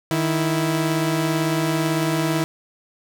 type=tone pair together; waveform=sawtooth; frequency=155.56 / 329.1 Hz; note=D#3 / E4; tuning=0 / -3 cents; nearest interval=octave + minor second; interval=1297 cents; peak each=-18 dBFS; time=0.11-2.44 s; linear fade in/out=0 ms; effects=none